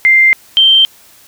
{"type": "tone pair in turn", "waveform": "sine", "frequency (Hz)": [2093, 3136], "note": ["C7", "G7"], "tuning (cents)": [0, 0], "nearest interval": "perfect fifth", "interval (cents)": 700, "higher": "second", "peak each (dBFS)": -4, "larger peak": "neither", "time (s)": [[0.05, 0.33], [0.57, 0.85]], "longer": "neither", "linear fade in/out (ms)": 0, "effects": ["white hiss -43 dBFS RMS until 1.27 s"]}